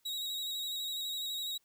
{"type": "tone with vibrato", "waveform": "40% pulse", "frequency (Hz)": 3820, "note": "A#7", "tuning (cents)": 42, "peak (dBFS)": -34, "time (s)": [0.05, 1.58], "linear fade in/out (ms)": 10, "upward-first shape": "square", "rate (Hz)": 12, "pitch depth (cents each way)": 25, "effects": ["white hiss -74 dBFS RMS until 1.64 s"]}